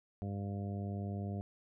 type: harmonic tone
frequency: 100 Hz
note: G2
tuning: 35 cents sharp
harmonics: 1 / 2 / 3 / 4 / 5 / 6 / 7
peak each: -38 / -41 / -50 / -50 / -54 / -53 / -51 dBFS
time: 0.22-1.41 s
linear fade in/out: 0 ms
effects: none